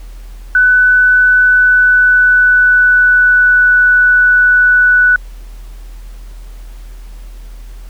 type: tone with pitch glide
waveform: sine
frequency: 1496 to 1483.1 Hz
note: F#6 to F#6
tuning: +19 to +4 cents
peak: -5 dBFS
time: 0.55-5.16 s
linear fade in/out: 2 ms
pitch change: -15 cents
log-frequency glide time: 1.41-3.75 s
effects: added 41 Hz sine -27 dBFS peak until 7.89 s + pink hiss -45 dBFS RMS until 7.89 s